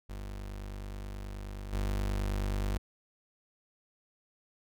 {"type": "tone with level steps", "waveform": "35% pulse", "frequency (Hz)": 49.42, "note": "G1", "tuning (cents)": 15, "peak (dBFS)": [-37, -28], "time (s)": [0.09, 2.78], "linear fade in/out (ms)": 10, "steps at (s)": 1.72, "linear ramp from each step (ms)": 20, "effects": []}